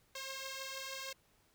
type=beating tone pair; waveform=5% pulse; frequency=533 / 539.4 Hz; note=C5 / C#5; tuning=+32 / -47 cents; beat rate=6.4 Hz; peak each=-32 / -35 dBFS; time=0.15-1.13 s; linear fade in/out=5 ms; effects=pink hiss -71 dBFS RMS until 1.54 s